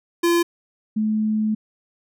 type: tone pair in turn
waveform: square / sine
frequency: 342.4 / 215.7 Hz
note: F4 / A3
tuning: -34 / -34 cents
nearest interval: minor sixth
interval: 800 cents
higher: first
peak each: -16 / -18 dBFS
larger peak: first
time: 0.23-0.43 / 0.96-1.55 s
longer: second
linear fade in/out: 10 ms
effects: none